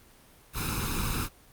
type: noise with comb filter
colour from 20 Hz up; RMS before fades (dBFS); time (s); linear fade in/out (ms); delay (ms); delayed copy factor
pink; -30; 0.53-1.29; 50; 0.78; +1
effects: pink hiss -56 dBFS RMS until 1.52 s + Opus 24 kbps